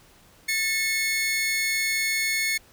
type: tone pair together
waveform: sawtooth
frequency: 1776 / 2183 Hz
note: A6 / C#7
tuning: +16 / -27 cents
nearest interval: major third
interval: 357 cents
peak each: -28 / -20 dBFS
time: 0.48-2.58 s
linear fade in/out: 10 ms
effects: pink hiss -55 dBFS RMS until 2.72 s